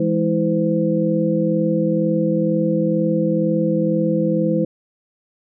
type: tone cluster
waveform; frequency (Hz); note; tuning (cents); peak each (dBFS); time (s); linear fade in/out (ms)
sine; 165.8 / 207.9 / 327.2 / 511; E3 / G#3 / E4 / C5; +10 / +2 / -13 / -41; -21; 0-4.65; 5
effects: none